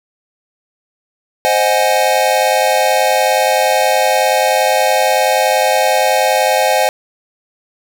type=chord; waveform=square; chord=Ab dominant seventh; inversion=first; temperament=equal; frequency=523.3 / 622.3 / 740 / 830.6 Hz; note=C5 / Eb5 / Gb5 / Ab5; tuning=0 / 0 / 0 / 0 cents; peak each=-17 dBFS; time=1.45-6.89 s; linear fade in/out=0 ms; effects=none